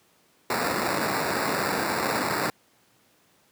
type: noise with sample-and-hold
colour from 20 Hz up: white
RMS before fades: -26 dBFS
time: 0.5-2.5 s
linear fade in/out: 2 ms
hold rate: 3150 Hz
effects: pink hiss -62 dBFS RMS until 3.51 s + high-pass 150 Hz 12 dB/octave